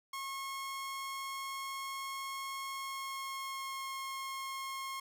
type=tone with pitch glide; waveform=sawtooth; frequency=1086 to 1076.6 Hz; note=C#6 to C6; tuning=-36 to +49 cents; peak=-35 dBFS; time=0.13-5 s; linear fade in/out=5 ms; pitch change=-15 cents; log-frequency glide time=2.68-3.89 s; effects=11-bit